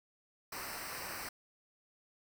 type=noise with comb filter; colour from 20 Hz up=pink; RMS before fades=-43 dBFS; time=0.52-1.29 s; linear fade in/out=5 ms; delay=0.29 ms; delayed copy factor=-0.8; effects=none